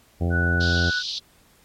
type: harmonic tone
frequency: 86.3 Hz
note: F2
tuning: 20 cents flat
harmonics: 1 / 2 / 3 / 4 / 5 / 6 / 7 / 8 / 9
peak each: -21 / -27 / -31 / -33 / -35 / -37 / -38 / -39 / -40 dBFS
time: 0.2-0.91 s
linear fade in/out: 20 ms
type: tone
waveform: sine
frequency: 1480 Hz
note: F#6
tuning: in tune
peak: -22 dBFS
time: 0.3-1.03 s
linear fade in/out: 50 ms
type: band-pass noise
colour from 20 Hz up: white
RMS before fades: -30 dBFS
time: 0.6-1.19 s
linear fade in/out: 10 ms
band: 3400 to 4900 Hz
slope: 48 dB/octave
effects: pink hiss -57 dBFS RMS until 1.64 s + MP3 64 kbps